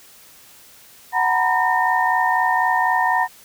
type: tone cluster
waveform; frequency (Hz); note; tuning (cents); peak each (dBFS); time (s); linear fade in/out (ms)
sine; 743 / 915 / 979 / 1825; F#5 / A#5 / B5 / A#6; +7 / -32 / -15 / -37; -21; 1.12-3.28; 50
effects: white hiss -47 dBFS RMS until 3.44 s